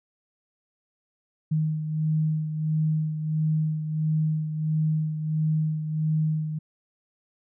sine beating tone pair, 155.56 / 157.06 Hz, D#3 / D#3, 0 / +17 cents, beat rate 1.5 Hz, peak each -23 / -31 dBFS, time 1.51-6.59 s, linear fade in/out 10 ms, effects none

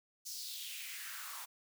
white noise with high-pass filter sweep, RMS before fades -45 dBFS, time 0.25-1.46 s, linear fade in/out 20 ms, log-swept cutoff 5700 to 920 Hz, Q 3.3, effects none

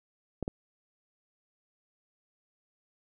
clicks, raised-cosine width 2 ms, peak -19 dBFS, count 2, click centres 0.427 / 0.479 s, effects none

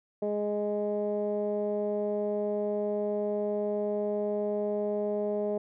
15% pulse tone with low-pass filter, 207.7 Hz, G#3, in tune, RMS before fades -30 dBFS, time 0.22-5.58 s, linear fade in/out 5 ms, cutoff 540 Hz, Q 4.1, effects none

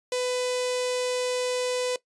sawtooth tone with notch filter, 500 Hz, B4, 21 cents sharp, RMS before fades -27 dBFS, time 0.12-1.96 s, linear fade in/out 2 ms, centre 1300 Hz, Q 0.75, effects noise-tail reverb RT60 0.1 s tail -18 dB re dry + resampled to 22050 Hz

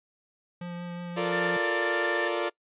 square tone with vibrato, 174.61 Hz, F3, in tune, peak -35 dBFS, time 0.61-1.57 s, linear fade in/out 5 ms, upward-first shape triangle, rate 5.5 Hz, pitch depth 13 cents each way
sawtooth chord, Bb major seventh, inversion second, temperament equal with one note detuned, 349.2 / 440 / 466.2 / 585 Hz, F4 / A4 / Bb4 / D5, 0 / 0 / 0 / -7 cents, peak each -27 / -30 / -30 / -27 dBFS, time 1.16-2.5 s, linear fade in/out 20 ms
sine tone, 1782 Hz, A6, 22 cents sharp, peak -29 dBFS, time 1.32-2.28 s, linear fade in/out 10 ms
effects noise-tail reverb RT60 0.1 s tail -23 dB re dry + resampled to 8000 Hz

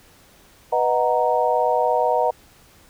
sine chord, B major seventh, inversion none, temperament equal, 493.9 / 622.3 / 740 / 932.3 Hz, B4 / D#5 / F#5 / A#5, 0 / 0 / 0 / 0 cents, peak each -22 dBFS, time 0.72-2.31 s, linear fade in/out 10 ms, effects pink hiss -52 dBFS RMS until 2.89 s

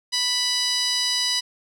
15% pulse tone with band-pass filter, 988 Hz, B5, in tune, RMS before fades -23 dBFS, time 0.12-1.41 s, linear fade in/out 20 ms, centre 5500 Hz, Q 4.1, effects none

